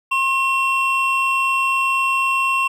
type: tone pair together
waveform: triangle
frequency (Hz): 1068 / 2722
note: C6 / F7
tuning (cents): +35 / -45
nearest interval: octave + major third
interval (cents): 1620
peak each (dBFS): -17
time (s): 0.11-2.68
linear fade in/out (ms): 10
effects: none